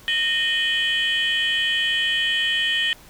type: tone cluster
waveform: sine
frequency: 1849 / 2488 / 3044 / 3311 Hz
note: A#6 / D#7 / F#7 / G#7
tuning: -15 / -1 / +48 / -6 cents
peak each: -22 / -28 / -21 / -27 dBFS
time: 0.08-2.93 s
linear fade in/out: 0 ms
effects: tanh soft clip ceiling -13 dBFS + pink hiss -48 dBFS RMS until 3.09 s